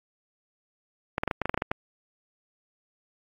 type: clicks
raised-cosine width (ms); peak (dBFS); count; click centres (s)
0.5; -11; 11; 1.181 / 1.235 / 1.277 / 1.312 / 1.417 / 1.456 / 1.495 / 1.543 / 1.576 / 1.621 / 1.715
effects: AAC 48 kbps